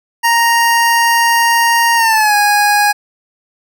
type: tone with pitch glide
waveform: 25% pulse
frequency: 932.3 to 825.8 Hz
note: A#5 to G#5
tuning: 0 to -10 cents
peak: -5 dBFS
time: 0.23-2.93 s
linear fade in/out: 20 ms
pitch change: -210 cents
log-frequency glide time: 1.96-2.35 s
effects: none